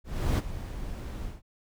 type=noise with ADSR envelope; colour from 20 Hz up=brown; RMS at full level=-22 dBFS; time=0.04-1.42 s; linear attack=340 ms; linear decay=28 ms; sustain=-14 dB; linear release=160 ms; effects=none